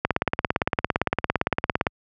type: click train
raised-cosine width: 0.5 ms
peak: -4 dBFS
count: 33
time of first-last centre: 0.05-1.868 s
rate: 17.6 Hz
effects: high-pass 60 Hz 12 dB/octave